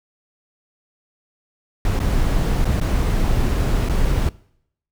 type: noise with dropouts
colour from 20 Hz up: brown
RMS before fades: -18 dBFS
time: 1.85-4.29 s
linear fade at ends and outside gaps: 1 ms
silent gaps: 1.992-2.001 / 2.646-2.653 / 2.8-2.813 / 3.888-3.896 s
effects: noise-tail reverb RT60 0.7 s tail -22 dB re dry